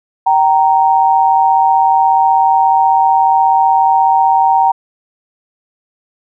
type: tone pair together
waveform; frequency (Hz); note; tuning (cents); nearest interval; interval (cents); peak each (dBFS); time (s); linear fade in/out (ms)
sine; 774 / 930.4; G5 / A#5; -22 / -4; minor third; 318; -10; 0.26-4.72; 10
effects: none